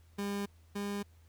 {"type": "tone pair in turn", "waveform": "30% pulse", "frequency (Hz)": [201.4, 202.5], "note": ["G3", "G#3"], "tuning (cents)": [47, -43], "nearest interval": "unison", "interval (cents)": 10, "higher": "second", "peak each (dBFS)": [-31, -32], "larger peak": "first", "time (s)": [[0.18, 0.46], [0.75, 1.03]], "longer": "neither", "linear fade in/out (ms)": 10, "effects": ["added 82 Hz sine -58 dBFS peak until 1.28 s", "pink hiss -70 dBFS RMS until 1.28 s"]}